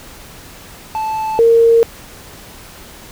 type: tone pair in turn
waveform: triangle / sine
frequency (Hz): 875 / 460.7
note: A5 / A#4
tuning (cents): -10 / -20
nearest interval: major seventh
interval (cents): 1110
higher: first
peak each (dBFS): -15 / -6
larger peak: second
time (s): 0.95-1.39 / 1.39-1.83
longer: neither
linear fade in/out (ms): 0
effects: pink hiss -37 dBFS RMS until 3.11 s